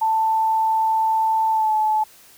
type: tone with pitch glide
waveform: sine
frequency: 885 to 863.3 Hz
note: A5 to A5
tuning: +10 to -33 cents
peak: -16 dBFS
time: 0.01-2.04 s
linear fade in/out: 10 ms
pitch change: -43 cents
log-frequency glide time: 1.51-1.73 s
effects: white hiss -49 dBFS RMS until 2.37 s